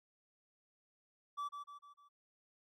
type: tone with echo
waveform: triangle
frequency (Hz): 1156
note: D6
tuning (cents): -28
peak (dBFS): -36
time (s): 1.37-1.49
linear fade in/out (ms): 20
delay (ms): 150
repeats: 4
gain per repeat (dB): -6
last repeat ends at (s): 2.09
effects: none